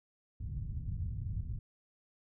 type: low-pass noise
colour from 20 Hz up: white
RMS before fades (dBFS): -38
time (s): 0.4-1.59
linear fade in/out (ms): 5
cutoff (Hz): 120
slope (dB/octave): 24
effects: none